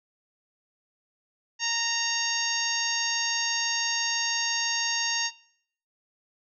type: harmonic tone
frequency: 926 Hz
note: A#5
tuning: 12 cents flat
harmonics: 1 / 2 / 3 / 4 / 5 / 6 / 7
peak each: -37 / -32 / -31 / -36 / -33 / -32 / -32 dBFS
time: 1.59-5.31 s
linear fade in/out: 50 ms
effects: noise-tail reverb RT60 0.6 s tail -19 dB re dry